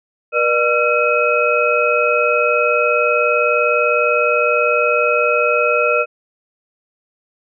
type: tone cluster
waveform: sine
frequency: 481.3 / 601 / 1362 / 2540 Hz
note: B4 / D5 / F6 / D#7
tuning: -45 / +40 / -44 / +35 cents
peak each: -18 dBFS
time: 0.32-6.06 s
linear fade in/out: 50 ms
effects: none